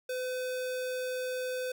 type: tone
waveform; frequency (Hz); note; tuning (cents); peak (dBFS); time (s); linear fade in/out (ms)
square; 507; B4; +45; -33; 0.09-1.72; 5
effects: none